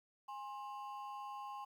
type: ring-modulated tone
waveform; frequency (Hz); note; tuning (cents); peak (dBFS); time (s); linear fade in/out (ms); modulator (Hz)
triangle; 942; A#5; +18; -39; 0.28-1.65; 10; 119
effects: 12-bit